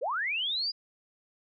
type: linear sweep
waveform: sine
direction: up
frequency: 415.3 to 4952 Hz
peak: -28 dBFS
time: 0.01-0.72 s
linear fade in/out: 20 ms
effects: none